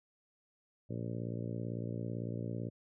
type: harmonic tone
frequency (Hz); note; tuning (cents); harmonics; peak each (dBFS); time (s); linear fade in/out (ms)
57.9; A#1; -11; 2 / 3 / 4 / 5 / 6 / 7 / 8 / 9 / 10; -39 / -43 / -45 / -47 / -49 / -50 / -51 / -52 / -53; 0.89-2.7; 20
effects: none